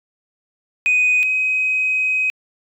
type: tone pair in turn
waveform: sine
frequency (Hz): 2495 / 2524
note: D#7 / D#7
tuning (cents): +4 / +24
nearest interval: unison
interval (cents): 20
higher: second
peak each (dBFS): -11 / -15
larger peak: first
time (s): 0.86-1.23 / 1.23-2.3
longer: second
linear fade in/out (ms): 0
effects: tanh soft clip ceiling -10 dBFS